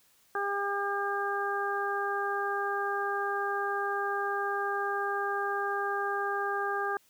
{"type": "harmonic tone", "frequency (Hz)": 401.6, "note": "G4", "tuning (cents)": 42, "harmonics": [1, 2, 3, 4], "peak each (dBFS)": [-34, -34, -34, -34], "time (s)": [0.35, 6.97], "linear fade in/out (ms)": 2, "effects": ["white hiss -65 dBFS RMS until 7.09 s"]}